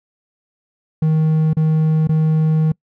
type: tone with dropouts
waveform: triangle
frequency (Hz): 157.2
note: D#3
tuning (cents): +18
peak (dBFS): -10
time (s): 1.02-2.72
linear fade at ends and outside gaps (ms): 5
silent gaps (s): 1.533-1.568 / 2.073-2.091
effects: noise-tail reverb RT60 0.1 s tail -26 dB re dry